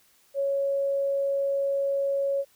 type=tone; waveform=sine; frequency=554.4 Hz; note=C#5; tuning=in tune; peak=-23 dBFS; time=0.34-2.45 s; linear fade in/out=50 ms; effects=white hiss -62 dBFS RMS until 2.55 s